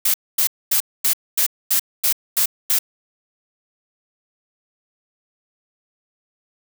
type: noise bursts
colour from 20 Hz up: blue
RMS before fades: -17 dBFS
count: 9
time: 0.05-2.789 s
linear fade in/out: 5 ms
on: 91 ms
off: 240 ms
effects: none